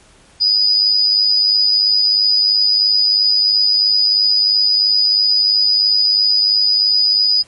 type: tone with amplitude modulation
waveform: sine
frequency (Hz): 4954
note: D#8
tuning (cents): -8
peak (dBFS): -8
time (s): 0.4-7.43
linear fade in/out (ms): 20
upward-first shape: sine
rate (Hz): 103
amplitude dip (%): 50
effects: pink hiss -48 dBFS RMS until 7.47 s + MP3 48 kbps